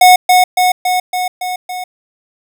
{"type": "tone with echo", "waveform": "square", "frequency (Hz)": 731, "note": "F#5", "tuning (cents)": -21, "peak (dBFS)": -3, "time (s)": [0.01, 0.16], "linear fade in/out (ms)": 5, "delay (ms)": 280, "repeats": 6, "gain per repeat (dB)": -3, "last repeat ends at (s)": 1.84, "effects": []}